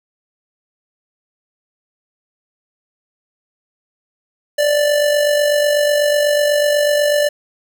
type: tone with amplitude modulation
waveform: square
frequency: 587.3 Hz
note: D5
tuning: in tune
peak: -11 dBFS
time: 4.58-7.29 s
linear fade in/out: 10 ms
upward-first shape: sine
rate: 48.1 Hz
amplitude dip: 45%
effects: 8-bit